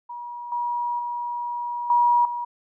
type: tone with level steps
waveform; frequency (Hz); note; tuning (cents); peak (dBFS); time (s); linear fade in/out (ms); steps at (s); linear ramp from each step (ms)
sine; 960; B5; -49; -32 / -23 / -26 / -15 / -26; 0.09-2.45; 10; 0.52 / 0.99 / 1.9 / 2.25; 2
effects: none